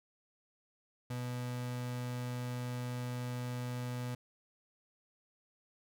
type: tone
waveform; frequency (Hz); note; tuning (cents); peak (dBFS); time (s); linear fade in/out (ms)
35% pulse; 123.7; B2; +3; -35; 1.1-4.15; 5
effects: none